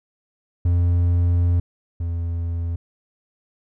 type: tone pair in turn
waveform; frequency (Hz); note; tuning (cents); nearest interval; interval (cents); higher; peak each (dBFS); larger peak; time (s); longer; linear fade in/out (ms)
triangle; 87.1 / 84.77; F2 / E2; -4 / +49; unison; 47; first; -13 / -20; first; 0.65-1.6 / 2-2.76; first; 5
effects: none